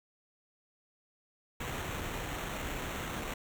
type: noise with sample-and-hold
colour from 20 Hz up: pink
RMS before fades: -38 dBFS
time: 1.6-3.34 s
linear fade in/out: 5 ms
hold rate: 4900 Hz
effects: none